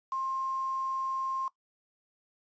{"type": "tone with quantisation", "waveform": "sine", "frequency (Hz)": 1061, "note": "C6", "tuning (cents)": 24, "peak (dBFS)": -30, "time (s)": [0.12, 1.48], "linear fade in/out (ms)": 2, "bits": 8, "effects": ["noise-tail reverb RT60 0.1 s tail -19 dB re dry", "resampled to 16000 Hz"]}